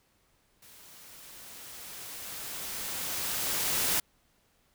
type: noise with level ramp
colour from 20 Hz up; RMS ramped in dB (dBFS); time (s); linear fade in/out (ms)
white; -54 to -27; 0.62-4; 5
effects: pink hiss -69 dBFS RMS until 4.74 s